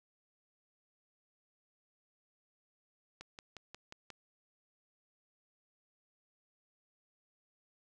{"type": "click train", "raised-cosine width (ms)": 0.2, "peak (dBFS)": -30, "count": 6, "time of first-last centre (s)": [3.21, 4.103], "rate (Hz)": 5.6, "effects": []}